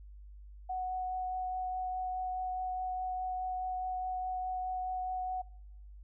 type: tone with vibrato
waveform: sine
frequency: 740 Hz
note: F#5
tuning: in tune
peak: -33 dBFS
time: 0.69-5.42 s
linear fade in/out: 10 ms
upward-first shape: triangle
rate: 4.8 Hz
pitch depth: 9 cents each way
effects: noise-tail reverb RT60 1.0 s tail -25 dB re dry + added 50 Hz sine -48 dBFS peak until 6.03 s